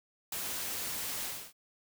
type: noise with ADSR envelope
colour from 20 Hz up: white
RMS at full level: -35 dBFS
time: 0.32-1.53 s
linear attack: 4 ms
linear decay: 3 ms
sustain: -2 dB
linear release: 280 ms
effects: none